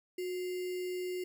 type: tone with sample-and-hold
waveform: sine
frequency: 364 Hz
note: F#4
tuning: 28 cents flat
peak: -34 dBFS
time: 0.18-1.24 s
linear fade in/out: 5 ms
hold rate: 2450 Hz
effects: none